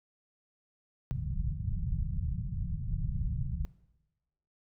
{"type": "low-pass noise", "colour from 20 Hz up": "pink", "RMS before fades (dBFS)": -33, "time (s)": [1.11, 3.65], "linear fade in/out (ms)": 0, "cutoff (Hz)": 170, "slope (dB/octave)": 48, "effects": ["noise-tail reverb RT60 1.0 s tail -19 dB re dry"]}